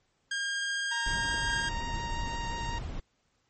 sawtooth tone, 1613 Hz, G6, 49 cents sharp, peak -26 dBFS, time 0.31-1.69 s, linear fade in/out 5 ms
sawtooth tone with vibrato, 932.3 Hz, A#5, in tune, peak -31 dBFS, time 0.91-2.79 s, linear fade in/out 10 ms, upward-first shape sine, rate 5.6 Hz, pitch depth 8 cents each way
brown noise, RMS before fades -36 dBFS, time 1.06-3 s, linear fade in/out 5 ms
effects pink hiss -73 dBFS RMS until 3.49 s + MP3 32 kbps

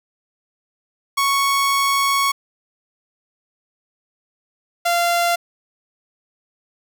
sawtooth tone pair in turn, 1108.7 / 691 Hz, C#6 / F5, 0 / -19 cents, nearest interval minor sixth, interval 819 cents, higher first, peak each -12 dBFS, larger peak neither, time 1.17-2.32 / 4.85-5.36 s, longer first, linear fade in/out 10 ms, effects none

